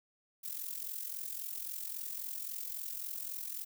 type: noise with amplitude modulation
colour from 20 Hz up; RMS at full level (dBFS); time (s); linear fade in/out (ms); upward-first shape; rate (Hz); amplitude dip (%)
violet; -38; 0.43-3.65; 20; sine; 43.7; 70
effects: none